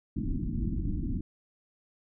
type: low-pass noise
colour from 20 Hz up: pink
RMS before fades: -31 dBFS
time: 0.16-1.21 s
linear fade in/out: 5 ms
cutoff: 330 Hz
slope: 96 dB/octave
effects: none